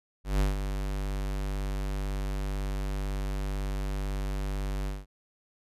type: tone with ADSR envelope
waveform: square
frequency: 49 Hz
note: G1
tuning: in tune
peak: -22 dBFS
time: 0.24-5.06 s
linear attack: 160 ms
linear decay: 150 ms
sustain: -8 dB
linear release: 190 ms
effects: resampled to 32000 Hz